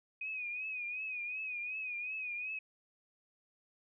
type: tone with vibrato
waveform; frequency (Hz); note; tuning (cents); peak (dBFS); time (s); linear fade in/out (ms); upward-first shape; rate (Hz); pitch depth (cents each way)
sine; 2495; D#7; +4; -37; 0.21-2.59; 5; triangle; 2.7; 83
effects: none